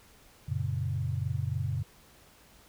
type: chord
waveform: sine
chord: F# major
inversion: none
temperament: equal with one note detuned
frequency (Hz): 92.5 / 116.54 / 139.47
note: F#2 / A#2 / C#3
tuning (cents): 0 / 0 / +11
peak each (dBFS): -33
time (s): 0.48-1.83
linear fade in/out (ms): 10
effects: pink hiss -58 dBFS RMS until 2.68 s